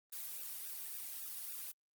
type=noise with flanger; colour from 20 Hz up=blue; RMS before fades=-45 dBFS; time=0.12-1.72 s; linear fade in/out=10 ms; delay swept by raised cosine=0.93 to 2.33 ms; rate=3.6 Hz; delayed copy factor=-0.8; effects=Opus 32 kbps